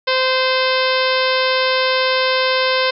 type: harmonic tone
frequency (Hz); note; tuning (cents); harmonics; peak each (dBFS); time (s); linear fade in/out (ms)
518; C5; -17; 1 / 2 / 3 / 4 / 5 / 6 / 7 / 8 / 9 / 10; -18 / -21 / -23 / -24 / -25 / -26 / -26 / -27 / -28 / -28; 0.07-2.91; 10
effects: none